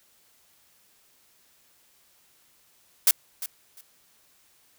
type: noise with echo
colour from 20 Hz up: blue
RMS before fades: -17 dBFS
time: 3.07-3.11 s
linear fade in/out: 2 ms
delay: 350 ms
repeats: 2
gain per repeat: -15 dB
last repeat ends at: 3.81 s
effects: white hiss -62 dBFS RMS until 4.78 s